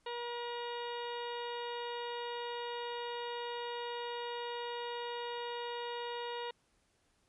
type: harmonic tone with a mistuned harmonic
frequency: 478.1 Hz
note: A#4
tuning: 44 cents sharp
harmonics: 1 / 2 / 3 / 4 / 5 / 6 / 7 / 8 / 9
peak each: -41 / -42 / -52 / -50 / -55 / -49 / -57 / -51 / -59 dBFS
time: 0.06-6.51 s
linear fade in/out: 5 ms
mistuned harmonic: 8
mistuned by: -45 cents
effects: pink hiss -74 dBFS RMS until 7.28 s + resampled to 24000 Hz